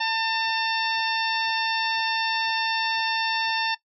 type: harmonic tone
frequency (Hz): 898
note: A5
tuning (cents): +35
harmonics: 1 / 2 / 3 / 4 / 5 / 6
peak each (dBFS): -26 / -29 / -31 / -32 / -33 / -34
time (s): 0-3.75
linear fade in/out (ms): 10
effects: noise-tail reverb RT60 0.1 s tail -18 dB re dry